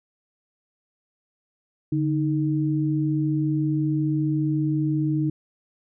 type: tone pair together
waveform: sine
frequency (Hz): 145.76 / 311.1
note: D3 / D#4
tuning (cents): -13 / 0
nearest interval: octave + minor second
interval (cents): 1313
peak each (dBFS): -23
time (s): 1.92-5.3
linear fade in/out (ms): 5
effects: none